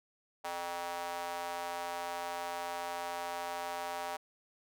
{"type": "tone with high-pass filter", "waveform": "square", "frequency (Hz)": 86.8, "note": "F2", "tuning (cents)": -10, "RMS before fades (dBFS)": -39, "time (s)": [0.44, 4.17], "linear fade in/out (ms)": 10, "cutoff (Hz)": 750, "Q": 2.7, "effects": []}